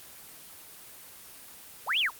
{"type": "linear two-way sweep", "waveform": "sine", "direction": "up then down", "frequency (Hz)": [368.4, 3520, 725], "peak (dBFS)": -23, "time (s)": [1.86, 2.11], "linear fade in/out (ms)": 50, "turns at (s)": 1.99, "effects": ["white hiss -48 dBFS RMS until 2.19 s", "Opus 24 kbps"]}